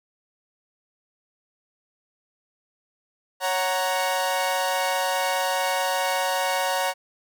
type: chord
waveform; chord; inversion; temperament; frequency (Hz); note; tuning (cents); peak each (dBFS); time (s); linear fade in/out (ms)
sawtooth; F# major; second; equal; 554.4 / 740 / 932.3; C#5 / F#5 / A#5; 0 / 0 / 0; -23; 3.4-6.94; 50
effects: none